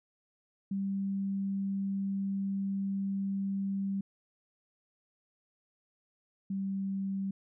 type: tone pair in turn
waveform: sine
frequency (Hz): 196 / 194.53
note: G3 / G3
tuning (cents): 0 / -13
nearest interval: unison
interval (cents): 13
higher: first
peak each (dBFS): -30 / -31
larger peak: first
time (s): 0.71-4.01 / 6.5-7.31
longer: first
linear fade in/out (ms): 5
effects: none